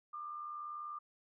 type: tone with amplitude modulation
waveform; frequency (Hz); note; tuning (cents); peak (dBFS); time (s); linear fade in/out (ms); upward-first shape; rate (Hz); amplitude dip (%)
sine; 1199; D6; +36; -39; 0.13-0.99; 10; sine; 80.2; 50
effects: none